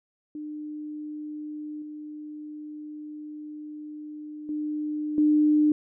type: tone with level steps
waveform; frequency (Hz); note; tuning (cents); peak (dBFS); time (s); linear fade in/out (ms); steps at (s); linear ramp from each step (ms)
sine; 301.4; D4; +45; -33 / -36 / -27 / -17; 0.35-5.72; 2; 1.82 / 4.49 / 5.18; 2
effects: none